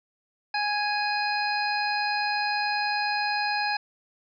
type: harmonic tone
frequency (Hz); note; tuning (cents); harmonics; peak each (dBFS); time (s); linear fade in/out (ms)
830.6; G#5; 0; 1 / 2 / 3 / 5 / 6; -27 / -30 / -32 / -34 / -35; 0.54-3.77; 5
effects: none